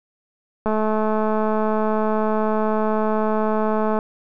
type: click train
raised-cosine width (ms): 1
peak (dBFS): -9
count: 720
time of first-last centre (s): 0.66-3.989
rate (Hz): 216
effects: none